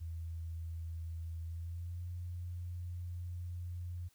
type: tone with pitch glide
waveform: sine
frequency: 82.41 to 87.82 Hz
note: E2 to F2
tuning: 0 to +10 cents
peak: -39 dBFS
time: 0-4.09 s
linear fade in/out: 20 ms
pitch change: +110 cents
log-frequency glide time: 1.44-2.03 s
effects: white hiss -71 dBFS RMS until 4.14 s